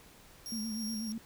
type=tone with tremolo; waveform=sawtooth; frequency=5588 Hz; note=F8; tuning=in tune; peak=-36 dBFS; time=0.46-1.12 s; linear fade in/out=0 ms; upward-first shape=sine; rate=3 Hz; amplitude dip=35%
type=tone with vibrato; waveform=sine; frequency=220 Hz; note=A3; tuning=in tune; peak=-35 dBFS; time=0.52-1.18 s; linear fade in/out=2 ms; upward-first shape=sine; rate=8.2 Hz; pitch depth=63 cents each way
effects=pink hiss -57 dBFS RMS until 1.25 s